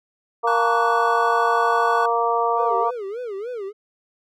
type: harmonic tone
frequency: 233.1 Hz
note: A#3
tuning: in tune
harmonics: 2 / 3 / 4 / 5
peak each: -23 / -23 / -23 / -23 dBFS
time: 0.43-2.91 s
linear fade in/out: 20 ms
type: chord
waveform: triangle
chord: F# minor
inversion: first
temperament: equal with one note detuned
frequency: 880 / 1125.5 / 1480 Hz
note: A5 / C#6 / F#6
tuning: 0 / +26 / 0 cents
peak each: -26 / -22 / -24 dBFS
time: 0.47-2.06 s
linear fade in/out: 5 ms
type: tone with vibrato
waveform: triangle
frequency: 440 Hz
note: A4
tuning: in tune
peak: -25 dBFS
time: 2.55-3.73 s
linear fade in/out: 50 ms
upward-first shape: sine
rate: 3.4 Hz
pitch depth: 230 cents each way
effects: none